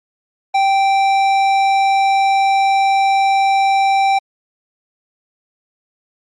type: tone with tanh clipping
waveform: triangle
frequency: 782 Hz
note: G5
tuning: 4 cents flat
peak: -13 dBFS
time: 0.54-4.19 s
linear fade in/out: 10 ms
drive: 17 dB
effects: Opus 48 kbps